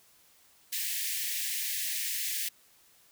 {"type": "high-pass noise", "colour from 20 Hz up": "white", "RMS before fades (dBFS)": -33, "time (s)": [0.72, 2.49], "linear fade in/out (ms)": 10, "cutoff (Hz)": 1700, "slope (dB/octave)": 96, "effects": ["white hiss -62 dBFS RMS until 3.11 s"]}